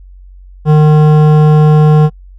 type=tone with hard clipping; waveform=sine; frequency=152.5 Hz; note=D#3; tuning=34 cents flat; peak=-5 dBFS; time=0.65-2.1 s; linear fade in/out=50 ms; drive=13 dB; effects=noise-tail reverb RT60 0.1 s tail -26 dB re dry + added 46 Hz sine -32 dBFS peak until 2.38 s